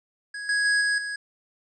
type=tone with level steps; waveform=square; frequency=1661.2 Hz; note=G#6; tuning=in tune; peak=-33 / -22 / -20 / -22 / -30 dBFS; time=0.34-1.16 s; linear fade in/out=5 ms; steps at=0.49 / 0.65 / 0.81 / 0.98 s; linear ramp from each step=2 ms; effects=resampled to 22050 Hz